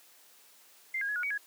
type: tone with pitch steps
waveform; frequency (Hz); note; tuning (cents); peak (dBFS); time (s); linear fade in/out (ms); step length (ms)
sine; 2091 / 1627 / 1685 / 1450 / 2258 / 1668; C7 / G#6 / G#6 / F#6 / C#7 / G#6; -2 / -36 / +25 / -35 / +31 / +7; -30; 0.94-1.378; 5; 73
effects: white hiss -59 dBFS RMS until 1.46 s + high-pass 300 Hz 12 dB/octave